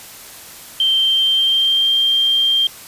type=tone with pitch glide; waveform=sine; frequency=3136 to 3180 Hz; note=G7 to G7; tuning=0 to +24 cents; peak=-12 dBFS; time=0.8-2.67 s; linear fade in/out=2 ms; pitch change=+24 cents; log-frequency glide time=1.01-1.91 s; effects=white hiss -37 dBFS RMS until 2.87 s + resampled to 32000 Hz